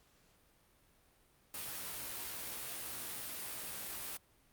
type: noise with comb filter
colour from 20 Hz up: white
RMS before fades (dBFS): -43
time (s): 1.54-4.17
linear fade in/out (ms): 2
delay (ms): 16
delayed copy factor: +0.6
effects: pink hiss -69 dBFS RMS until 4.52 s + Opus 48 kbps